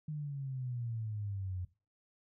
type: exponential sweep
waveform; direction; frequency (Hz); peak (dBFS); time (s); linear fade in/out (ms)
sine; down; 154.3 to 89.1; -36; 0.08-1.65; 5
effects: noise-tail reverb RT60 0.3 s tail -17 dB re dry